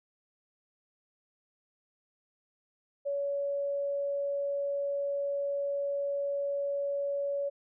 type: tone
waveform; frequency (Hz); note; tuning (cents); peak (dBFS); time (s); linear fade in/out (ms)
sine; 564; C#5; +30; -29; 3.05-7.5; 20
effects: none